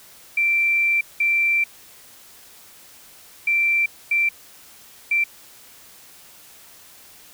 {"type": "tone bursts at uneven times", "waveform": "sine", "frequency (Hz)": 2349, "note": "D7", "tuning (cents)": 0, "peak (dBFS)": -16, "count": 5, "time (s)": [[0.37, 1.01], [1.2, 1.64], [3.47, 3.86], [4.11, 4.29], [5.11, 5.24]], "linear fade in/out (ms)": 5, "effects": ["white hiss -47 dBFS RMS until 7.33 s"]}